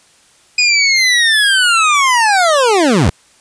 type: linear sweep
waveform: 25% pulse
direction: down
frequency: 2489 to 60 Hz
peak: -5 dBFS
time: 0.58-3.1 s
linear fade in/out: 5 ms
effects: white hiss -49 dBFS RMS until 3.4 s + resampled to 22050 Hz